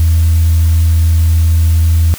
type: tone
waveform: sine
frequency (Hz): 81.9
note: E2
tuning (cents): -11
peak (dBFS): -5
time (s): 0-2.14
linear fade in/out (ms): 0
effects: tanh soft clip ceiling -3 dBFS + white hiss -30 dBFS RMS until 2.18 s